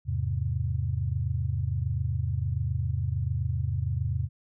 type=chord; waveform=sine; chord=E augmented; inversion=none; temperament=equal; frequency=82.41 / 103.83 / 130.81 Hz; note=E2 / G#2 / B#2; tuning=0 / 0 / 0 cents; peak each=-30 dBFS; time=0.05-4.29 s; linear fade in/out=50 ms; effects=none